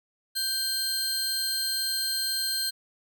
sawtooth tone pair together, 1568 / 4186 Hz, G6 / C8, 0 / 0 cents, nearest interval octave + perfect fourth, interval 1700 cents, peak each -32 / -24 dBFS, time 0.35-2.71 s, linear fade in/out 20 ms, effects none

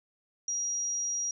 sine tone, 5730 Hz, F8, 44 cents sharp, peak -29 dBFS, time 0.48-1.31 s, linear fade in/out 2 ms, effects none

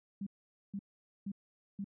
sine tone bursts, 198.6 Hz, G3, 23 cents sharp, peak -36 dBFS, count 4, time 0.21-1.844 s, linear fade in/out 5 ms, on 56 ms, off 470 ms, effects none

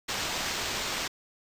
blue noise with sample-and-hold, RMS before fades -32 dBFS, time 0.08-1.08 s, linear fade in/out 10 ms, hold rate 11025 Hz, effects resampled to 32000 Hz

